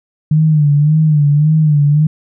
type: tone with vibrato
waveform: sine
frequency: 150.8 Hz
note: D3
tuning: 46 cents sharp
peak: -7 dBFS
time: 0.31-2.07 s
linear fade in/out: 5 ms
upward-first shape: sine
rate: 1.8 Hz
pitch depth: 76 cents each way
effects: none